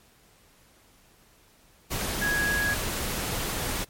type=tone in noise; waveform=sine; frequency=1661.2 Hz; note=G#6; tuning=in tune; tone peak=-24 dBFS; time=2.21-2.75 s; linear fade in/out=20 ms; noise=pink; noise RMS=-30 dBFS; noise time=1.9-3.85 s; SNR=+3 dB; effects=pink hiss -59 dBFS RMS until 3.89 s + MP3 64 kbps